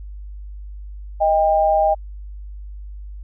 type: tone pair together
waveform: sine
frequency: 626.4 / 797 Hz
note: D#5 / G5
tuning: +11 / +28 cents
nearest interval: major third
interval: 417 cents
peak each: -16 dBFS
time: 1.2-1.95 s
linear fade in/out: 20 ms
effects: added 50 Hz sine -31 dBFS peak until 3.23 s